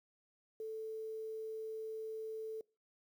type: tone with quantisation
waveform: sine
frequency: 440 Hz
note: A4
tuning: in tune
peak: -40 dBFS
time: 0.6-2.61 s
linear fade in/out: 2 ms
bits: 11
effects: noise-tail reverb RT60 0.4 s tail -26 dB re dry